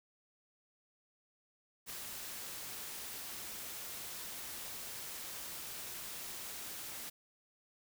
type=noise with ADSR envelope; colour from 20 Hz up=white; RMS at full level=-43 dBFS; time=1.86-7.1 s; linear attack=40 ms; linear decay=4 ms; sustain=-2 dB; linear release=10 ms; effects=none